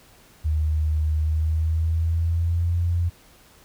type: tone with pitch glide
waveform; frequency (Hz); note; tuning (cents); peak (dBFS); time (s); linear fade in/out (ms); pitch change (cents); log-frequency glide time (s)
sine; 77.3 to 86.27; D#2 to F2; -11 to -21; -19; 0.44-3.1; 20; +190; 1.17-2.76
effects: pink hiss -53 dBFS RMS until 3.64 s